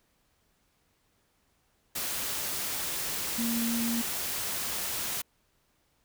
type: tone in noise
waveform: sine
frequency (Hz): 232.5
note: A#3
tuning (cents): -4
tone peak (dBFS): -28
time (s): 3.38-4.02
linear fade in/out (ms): 10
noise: white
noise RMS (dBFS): -33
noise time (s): 1.95-5.22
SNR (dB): +2
effects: pink hiss -71 dBFS RMS until 6.04 s